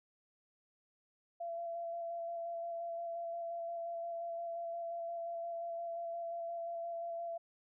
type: tone with vibrato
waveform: sine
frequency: 678 Hz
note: E5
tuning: 49 cents sharp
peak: -38 dBFS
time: 1.4-7.38 s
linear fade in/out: 10 ms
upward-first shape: square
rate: 5.7 Hz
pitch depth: 13 cents each way
effects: none